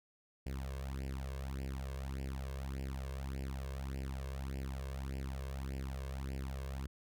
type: tone with flanger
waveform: sawtooth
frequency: 67 Hz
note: C2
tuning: 42 cents sharp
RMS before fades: -41 dBFS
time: 0.46-6.87 s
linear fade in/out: 5 ms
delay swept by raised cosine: 0.39 to 1.89 ms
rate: 1.7 Hz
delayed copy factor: +0.85
effects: none